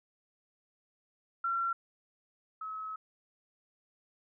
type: tone pair in turn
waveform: sine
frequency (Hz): 1363 / 1286.5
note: F6 / E6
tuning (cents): -43 / -43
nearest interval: minor second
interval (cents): 100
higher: first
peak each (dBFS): -29 / -37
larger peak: first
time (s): 1.44-1.73 / 2.61-2.96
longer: second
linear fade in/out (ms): 5
effects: none

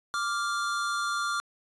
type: tone pair together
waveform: square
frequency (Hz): 1174.7 / 1397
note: D6 / F6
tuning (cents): 0 / 0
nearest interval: minor third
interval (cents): 300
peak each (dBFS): -31 / -31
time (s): 0.14-1.4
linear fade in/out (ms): 0
effects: resampled to 22050 Hz

